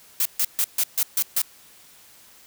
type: noise bursts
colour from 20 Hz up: blue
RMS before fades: -21 dBFS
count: 7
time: 0.2-1.418 s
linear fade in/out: 2 ms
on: 54 ms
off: 140 ms
effects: white hiss -51 dBFS RMS until 2.46 s